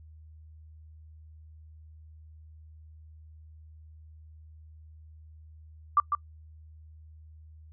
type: tone with echo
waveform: sine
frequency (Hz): 1174.7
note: D6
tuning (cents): 0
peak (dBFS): -17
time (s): 5.97-6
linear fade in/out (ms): 2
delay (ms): 150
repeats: 1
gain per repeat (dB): -6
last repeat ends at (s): 6.15
effects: noise-tail reverb RT60 0.1 s tail -25 dB re dry + added 78 Hz sine -48 dBFS peak until 7.72 s